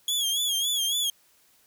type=tone with vibrato; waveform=sawtooth; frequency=3318 Hz; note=G#7; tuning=2 cents flat; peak=-21 dBFS; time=0.08-1.1 s; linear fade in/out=2 ms; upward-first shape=sine; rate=3.6 Hz; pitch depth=84 cents each way; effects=white hiss -62 dBFS RMS until 1.66 s